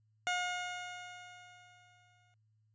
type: tone with exponential decay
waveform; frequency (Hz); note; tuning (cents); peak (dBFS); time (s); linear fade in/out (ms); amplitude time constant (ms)
15% pulse; 718; F5; +48; -24; 0.27-2.34; 0; 450
effects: added 108 Hz sine -69 dBFS peak until 2.74 s + resampled to 16000 Hz